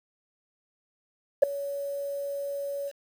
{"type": "tone with ADSR envelope", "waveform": "sine", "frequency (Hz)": 563, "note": "C#5", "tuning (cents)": 27, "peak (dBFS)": -9, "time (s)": [1.42, 2.92], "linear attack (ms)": 13, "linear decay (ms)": 5, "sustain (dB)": -21, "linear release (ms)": 46, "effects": ["tanh soft clip ceiling -8 dBFS", "8-bit"]}